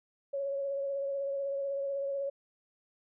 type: tone with vibrato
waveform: sine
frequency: 554.4 Hz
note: C#5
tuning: in tune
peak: -31 dBFS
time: 0.33-2.3 s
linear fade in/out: 10 ms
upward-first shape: triangle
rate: 16 Hz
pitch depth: 27 cents each way
effects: none